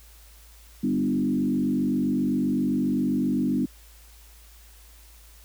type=tone with frequency modulation; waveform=sine; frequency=250 Hz; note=B3; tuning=21 cents sharp; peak=-21 dBFS; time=0.83-3.66 s; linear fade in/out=10 ms; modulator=47.6 Hz; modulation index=1.3; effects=added 55 Hz sine -49 dBFS peak until 5.44 s + white hiss -54 dBFS RMS until 5.44 s

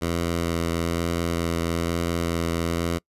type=tone with vibrato; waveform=10% pulse; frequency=84.4 Hz; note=E2; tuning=41 cents sharp; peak=-15 dBFS; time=0.01-2.99 s; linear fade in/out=20 ms; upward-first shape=sine; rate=1.1 Hz; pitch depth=13 cents each way; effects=noise-tail reverb RT60 0.1 s tail -25 dB re dry + resampled to 32000 Hz

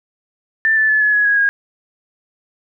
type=tone with pitch steps; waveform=sine; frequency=1776 / 1751.5 / 1727.4 / 1703.7 / 1680.2 / 1657.1 / 1634.3 Hz; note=A6 / A6 / A6 / G#6 / G#6 / G#6 / G#6; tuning=+16 / -8 / -32 / +44 / +20 / -4 / -28 cents; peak=-11 dBFS; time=0.65-1.49 s; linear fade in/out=0 ms; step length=120 ms; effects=none

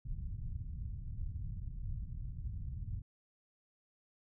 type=low-pass noise; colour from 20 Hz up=pink; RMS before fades=-41 dBFS; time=0.05-3.02 s; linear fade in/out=5 ms; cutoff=130 Hz; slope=24 dB/octave; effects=none

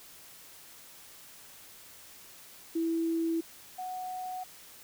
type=tone pair in turn; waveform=sine; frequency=329.6 / 738.4 Hz; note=E4 / F#5; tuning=0 / -4 cents; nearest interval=octave + major second; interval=1396 cents; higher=second; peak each=-27 / -35 dBFS; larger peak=first; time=2.75-3.41 / 3.78-4.44 s; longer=neither; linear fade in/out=10 ms; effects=white hiss -52 dBFS RMS until 4.83 s

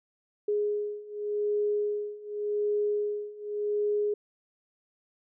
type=beating tone pair; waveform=sine; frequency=415.3 / 416.17 Hz; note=G#4 / G#4; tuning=0 / +4 cents; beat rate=0.87 Hz; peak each=-31 / -29 dBFS; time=0.48-4.14 s; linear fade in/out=5 ms; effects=none

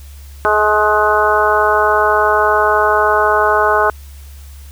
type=harmonic tone with a mistuned harmonic; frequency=212.1 Hz; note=G#3; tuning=37 cents sharp; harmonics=2 / 3 / 4 / 5 / 6 / 7; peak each=-17 / -17 / -17 / -17 / -17 / -17 dBFS; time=0.45-3.9 s; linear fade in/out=0 ms; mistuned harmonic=6; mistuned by=-19 cents; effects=added 70 Hz sine -32 dBFS peak until 4.71 s + white hiss -45 dBFS RMS until 4.71 s

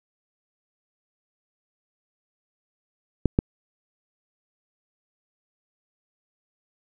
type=clicks; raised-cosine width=3 ms; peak=-5 dBFS; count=2; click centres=3.257 / 3.389 s; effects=none

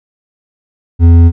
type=tone with hard clipping; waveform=sine; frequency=84.4 Hz; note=E2; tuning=41 cents sharp; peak=-3 dBFS; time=0.99-1.32 s; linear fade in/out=50 ms; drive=7 dB; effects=none

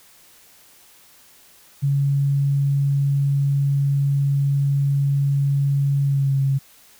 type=tone with pitch glide; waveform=sine; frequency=140 to 136.57 Hz; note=C#3 to C#3; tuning=+18 to -25 cents; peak=-16 dBFS; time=1.82-6.59 s; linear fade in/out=20 ms; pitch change=-43 cents; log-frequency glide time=6.05-6.34 s; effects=white hiss -51 dBFS RMS until 6.99 s

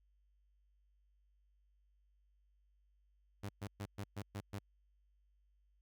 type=tone bursts; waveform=sawtooth; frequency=100.9 Hz; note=G#2; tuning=49 cents flat; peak=-37 dBFS; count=7; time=3.43-4.591 s; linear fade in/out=10 ms; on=63 ms; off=120 ms; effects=added 50 Hz sine -70 dBFS peak until 5.81 s

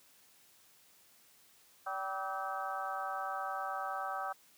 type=harmonic tone with a mistuned harmonic; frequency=192.8 Hz; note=G3; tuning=28 cents flat; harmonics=3 / 4 / 5 / 6 / 7 / 8; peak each=-46 / -39 / -49 / -43 / -41 / -45 dBFS; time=1.86-4.33 s; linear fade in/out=10 ms; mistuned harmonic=7; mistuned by=-83 cents; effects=white hiss -64 dBFS RMS until 4.57 s + high-pass 80 Hz 12 dB/octave

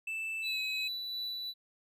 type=tone with pitch glide; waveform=triangle; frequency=2643 to 2547 Hz; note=E7 to D#7; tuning=+4 to +40 cents; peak=-33 dBFS; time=0.07-0.88 s; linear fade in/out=5 ms; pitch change=-64 cents; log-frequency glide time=0.43-0.59 s
type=tone with tremolo; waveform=triangle; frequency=3961 Hz; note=B7; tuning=4 cents sharp; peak=-33 dBFS; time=0.42-1.54 s; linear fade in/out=50 ms; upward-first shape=sine; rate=2.8 Hz; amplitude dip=25%
effects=none

